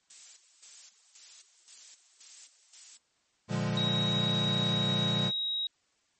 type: noise with tremolo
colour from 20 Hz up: violet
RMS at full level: -41 dBFS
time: 0.1-2.97 s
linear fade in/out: 2 ms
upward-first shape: square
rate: 1.9 Hz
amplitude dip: 75%
type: chord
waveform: square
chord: Bb dominant seventh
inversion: none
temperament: equal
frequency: 116.54 / 146.83 / 174.61 / 207.7 Hz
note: Bb2 / D3 / F3 / Ab3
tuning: 0 / 0 / 0 / 0 cents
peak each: -35 dBFS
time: 3.48-5.32 s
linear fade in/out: 50 ms
type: tone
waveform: sine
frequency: 3811 Hz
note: A#7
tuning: 38 cents sharp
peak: -29 dBFS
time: 3.77-5.67 s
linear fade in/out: 2 ms
effects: white hiss -72 dBFS RMS until 6.19 s + MP3 32 kbps